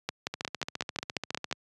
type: two click trains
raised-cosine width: 0.2 ms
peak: -16 / -12 dBFS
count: 18 / 9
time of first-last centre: 0.34-1.512 / 0.09-1.526 s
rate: 14.5 / 5.57 Hz
effects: high-pass 100 Hz 12 dB/octave + resampled to 24000 Hz